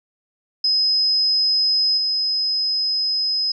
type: tone with level steps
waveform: sine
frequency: 5070 Hz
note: D#8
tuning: 32 cents sharp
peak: -15 / -18 dBFS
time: 0.64-3.52 s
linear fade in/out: 5 ms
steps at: 1.97 s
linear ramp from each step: 10 ms
effects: none